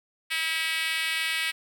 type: tone with high-pass filter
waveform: 5% pulse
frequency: 323 Hz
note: E4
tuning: 35 cents flat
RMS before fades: -28 dBFS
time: 0.3-1.52 s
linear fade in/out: 20 ms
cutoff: 2100 Hz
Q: 2.1
effects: none